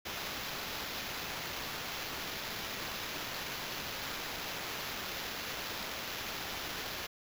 white noise with sample-and-hold, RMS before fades -40 dBFS, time 0.05-7.07 s, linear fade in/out 10 ms, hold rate 8820 Hz, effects none

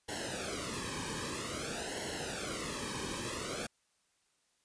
pink noise with flanger, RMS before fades -39 dBFS, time 0.08-3.67 s, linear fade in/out 10 ms, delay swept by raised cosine 0.82 to 1.47 ms, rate 0.51 Hz, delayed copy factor -0.9, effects white hiss -75 dBFS RMS until 4.64 s + resampled to 22050 Hz

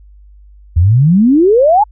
sine exponential sweep, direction up, 77.78 to 880 Hz, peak -5 dBFS, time 0.76-1.84 s, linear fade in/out 10 ms, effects added 50 Hz sine -37 dBFS peak until 1.91 s

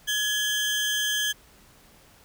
30% pulse tone pair together, 1685 / 3140 Hz, G#6 / G7, +25 / +2 cents, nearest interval major seventh, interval 1077 cents, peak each -24 dBFS, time 0.07-1.33 s, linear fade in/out 20 ms, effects pink hiss -55 dBFS RMS until 2.24 s

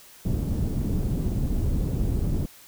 pink low-pass noise, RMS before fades -25 dBFS, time 0.25-2.46 s, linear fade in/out 5 ms, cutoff 230 Hz, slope 12 dB/octave, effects white hiss -50 dBFS RMS until 2.67 s

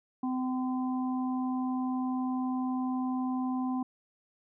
harmonic tone, 256 Hz, C4, 38 cents flat, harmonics 1 / 3 / 4, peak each -29 / -39 / -41 dBFS, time 0.23-3.83 s, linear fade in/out 5 ms, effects none

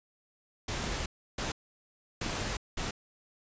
pink noise bursts at uneven times, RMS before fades -34 dBFS, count 4, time 0.68-1.06 / 1.38-1.52 / 2.21-2.57 / 2.77-2.91 s, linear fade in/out 5 ms, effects resampled to 16000 Hz

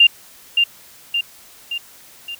sine tone with echo, 2794 Hz, F7, in tune, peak -6 dBFS, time 0-0.07 s, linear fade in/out 5 ms, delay 570 ms, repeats 4, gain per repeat -5 dB, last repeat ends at 2.35 s, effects white hiss -45 dBFS RMS until 2.39 s

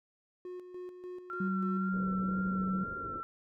triangle tone with tremolo, 361.9 Hz, F#4, 38 cents flat, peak -38 dBFS, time 0.45-1.89 s, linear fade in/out 2 ms, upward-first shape square, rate 3.4 Hz, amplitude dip 55%
sine tone with vibrato, 1364 Hz, F6, 41 cents flat, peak -37 dBFS, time 1.3-3.23 s, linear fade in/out 0 ms, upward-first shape sine, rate 2 Hz, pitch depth 29 cents each way
sine tone with pitch glide, 190.1 to 188.46 Hz, F#3 to F#3, +47 to +32 cents, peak -30 dBFS, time 1.4-2.84 s, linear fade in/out 5 ms, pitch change -15 cents, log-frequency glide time 1.82-1.93 s
white low-pass noise, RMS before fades -45 dBFS, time 1.91-3.23 s, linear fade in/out 50 ms, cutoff 510 Hz, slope 48 dB/octave
effects none

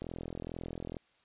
click train, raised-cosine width 2 ms, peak -26 dBFS, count 41, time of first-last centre 0.02-0.968 s, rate 42.2 Hz, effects white hiss -69 dBFS RMS until 1.24 s + resampled to 8000 Hz

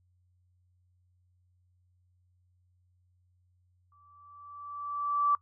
sine tone with exponential growth, 1160 Hz, D6, 22 cents flat, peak -21 dBFS, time 3.92-5.35 s, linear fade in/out 2 ms, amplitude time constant 310 ms, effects noise-tail reverb RT60 0.1 s tail -20 dB re dry + added 90 Hz sine -66 dBFS peak until 5.41 s

